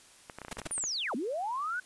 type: clicks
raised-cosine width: 0.5 ms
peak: -26 dBFS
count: 11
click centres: 0.298 / 0.386 / 0.417 / 0.449 / 0.483 / 0.57 / 0.617 / 0.664 / 0.71 / 0.78 / 0.839 s
type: noise bursts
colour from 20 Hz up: pink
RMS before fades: -37 dBFS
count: 3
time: 0.51-0.674 s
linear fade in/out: 5 ms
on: 22 ms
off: 49 ms
type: linear two-way sweep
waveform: sine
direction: down then up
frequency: 9810 to 210 to 1527 Hz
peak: -31 dBFS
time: 0.71-1.8 s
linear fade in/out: 5 ms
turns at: 1.15 s
effects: white hiss -57 dBFS RMS until 1.85 s + resampled to 24000 Hz